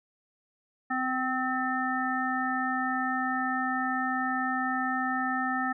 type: harmonic tone with a mistuned harmonic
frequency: 257.3 Hz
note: C4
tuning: 29 cents flat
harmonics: 1 / 3 / 5 / 7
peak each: -32 / -32 / -32 / -32 dBFS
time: 0.9-5.73 s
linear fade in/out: 10 ms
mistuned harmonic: 5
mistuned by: +15 cents
effects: none